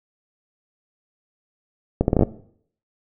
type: accelerating click train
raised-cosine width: 2 ms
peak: -3 dBFS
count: 8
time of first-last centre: 2.01-2.233 s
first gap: 71 ms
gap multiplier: 0.71
effects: noise-tail reverb RT60 0.6 s tail -17 dB re dry